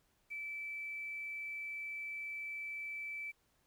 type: tone with quantisation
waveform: sine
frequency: 2317 Hz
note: D7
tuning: 24 cents flat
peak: -40 dBFS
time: 0.3-3.32 s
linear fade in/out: 20 ms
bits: 11
effects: pink hiss -75 dBFS RMS until 3.66 s